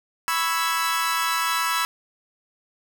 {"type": "chord", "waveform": "sawtooth", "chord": "C# minor seventh", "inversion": "third", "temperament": "equal", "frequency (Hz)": [987.8, 1108.7, 1318.5, 1661.2], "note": ["B5", "C#6", "E6", "G#6"], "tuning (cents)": [0, 0, 0, 0], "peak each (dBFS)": [-23, -27, -21, -26], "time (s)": [0.28, 1.85], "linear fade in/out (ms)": 0, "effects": []}